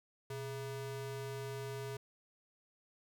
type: ring-modulated tone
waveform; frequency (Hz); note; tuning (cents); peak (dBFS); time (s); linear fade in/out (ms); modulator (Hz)
square; 270; C#4; -45; -38; 0.3-1.97; 5; 146
effects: none